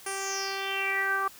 10% pulse tone with low-pass filter sweep, 390 Hz, G4, 9 cents flat, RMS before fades -30 dBFS, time 0.06-1.28 s, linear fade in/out 5 ms, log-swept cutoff 9700 to 1200 Hz, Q 6.1, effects white hiss -50 dBFS RMS until 1.39 s

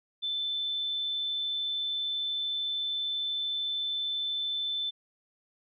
sine tone, 3527 Hz, A7, 3 cents sharp, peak -29 dBFS, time 0.22-4.91 s, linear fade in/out 20 ms, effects none

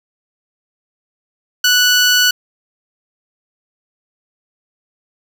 15% pulse tone, 1480 Hz, F#6, in tune, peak -3 dBFS, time 1.64-2.31 s, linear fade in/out 5 ms, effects none

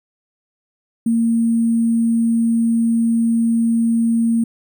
sine tone with sample-and-hold, 230 Hz, A#3, 23 cents flat, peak -13 dBFS, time 1.06-4.44 s, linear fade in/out 5 ms, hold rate 8820 Hz, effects none

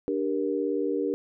sine chord, G minor, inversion second, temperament just, 294 / 392 / 470.4 Hz, D4 / G4 / Bb4, +2 / 0 / +16 cents, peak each -29 dBFS, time 0.08-1.14 s, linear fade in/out 0 ms, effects none

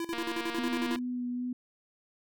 square tone with tremolo, 335.3 Hz, E4, 30 cents sharp, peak -32 dBFS, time 0-0.99 s, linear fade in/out 2 ms, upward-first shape square, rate 11 Hz, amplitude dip 80%
click train, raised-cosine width 0.3 ms, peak -22 dBFS, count 196, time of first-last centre 0.13-0.96 s, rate 235 Hz
sine tone with vibrato, 246.9 Hz, B3, in tune, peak -31 dBFS, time 0.58-1.53 s, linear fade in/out 5 ms, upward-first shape sine, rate 2.5 Hz, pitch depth 13 cents each way
effects none

